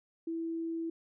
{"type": "tone", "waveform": "sine", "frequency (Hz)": 329.6, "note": "E4", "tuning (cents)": 0, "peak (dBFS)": -33, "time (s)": [0.27, 0.9], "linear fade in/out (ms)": 5, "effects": []}